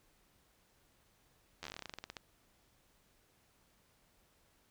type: slowing click train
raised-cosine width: 0.2 ms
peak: -26 dBFS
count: 18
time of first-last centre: 1.63-2.168 s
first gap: 11 ms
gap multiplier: 1.12
effects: pink hiss -71 dBFS RMS until 4.7 s